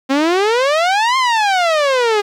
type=exponential two-way sweep; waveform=sawtooth; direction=up then down; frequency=261.6 to 1069 to 402.9 Hz; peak=-8 dBFS; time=0.09-2.22 s; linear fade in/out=20 ms; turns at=1.17 s; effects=low-pass 5000 Hz 12 dB/octave + 8-bit